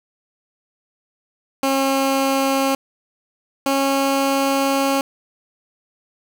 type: tone pair in turn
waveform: 15% pulse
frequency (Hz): 270.7 / 273.7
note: C#4 / C#4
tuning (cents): -41 / -22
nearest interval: unison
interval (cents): 19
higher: second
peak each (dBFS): -10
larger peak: neither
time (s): 1.63-2.75 / 3.66-5.01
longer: second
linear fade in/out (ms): 2
effects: none